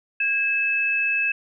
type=tone pair together; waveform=sine; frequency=1634.7 / 2604 Hz; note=G#6 / E7; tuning=-28 / -22 cents; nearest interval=minor sixth; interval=806 cents; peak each=-27 / -20 dBFS; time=0.2-1.32 s; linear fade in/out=5 ms; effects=none